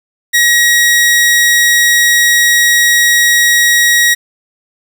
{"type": "tone", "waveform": "sawtooth", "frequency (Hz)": 1900, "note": "A#6", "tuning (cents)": 33, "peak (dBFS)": -3, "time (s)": [0.33, 4.15], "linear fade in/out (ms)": 20, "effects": ["7-bit"]}